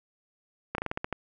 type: slowing click train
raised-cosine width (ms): 0.5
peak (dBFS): -15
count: 8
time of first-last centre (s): 0.75-1.127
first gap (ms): 32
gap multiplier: 1.17
effects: none